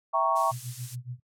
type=chord; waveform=sine; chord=E diminished seventh; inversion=none; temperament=equal; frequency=659.3 / 784 / 932.3 / 1108.7 Hz; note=E5 / G5 / Bb5 / Db6; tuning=0 / 0 / 0 / 0 cents; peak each=-28 / -30 / -28 / -25 dBFS; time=0.13-0.52 s; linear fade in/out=20 ms
type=noise; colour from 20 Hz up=violet; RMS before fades=-35 dBFS; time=0.35-0.96 s; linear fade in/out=20 ms
type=tone with tremolo; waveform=sine; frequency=123.8 Hz; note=B2; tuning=5 cents sharp; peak=-32 dBFS; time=0.51-1.2 s; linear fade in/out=10 ms; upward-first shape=sine; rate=7.1 Hz; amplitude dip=95%
effects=noise-tail reverb RT60 0.1 s tail -24 dB re dry + low-pass 9000 Hz 12 dB/octave